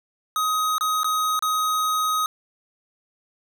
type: tone with dropouts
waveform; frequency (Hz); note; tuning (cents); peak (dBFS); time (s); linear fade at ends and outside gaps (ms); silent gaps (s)
square; 1258; D#6; +19; -21; 0.36-2.26; 1; 0.782-0.809 / 1.033-1.044 / 1.392-1.424
effects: none